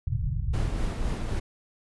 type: low-pass noise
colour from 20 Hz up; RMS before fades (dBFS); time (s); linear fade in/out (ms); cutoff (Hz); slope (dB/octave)
white; -28; 0.07-0.69; 5; 140; 48
type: noise with tremolo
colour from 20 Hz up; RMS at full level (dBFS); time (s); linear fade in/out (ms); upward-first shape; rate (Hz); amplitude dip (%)
brown; -27; 0.53-1.4; 10; sine; 3.9; 30
effects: resampled to 24000 Hz